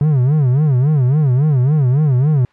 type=tone with vibrato; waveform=triangle; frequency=138.59 Hz; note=C#3; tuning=in tune; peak=-8 dBFS; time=0.01-2.45 s; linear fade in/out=2 ms; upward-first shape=sine; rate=3.6 Hz; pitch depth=210 cents each way; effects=white hiss -53 dBFS RMS until 2.52 s + low-pass 2000 Hz 12 dB/octave